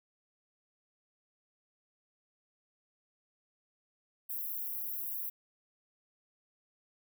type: high-pass noise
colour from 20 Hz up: white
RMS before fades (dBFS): -38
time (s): 4.29-5.3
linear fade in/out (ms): 10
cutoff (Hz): 12000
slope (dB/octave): 48
effects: none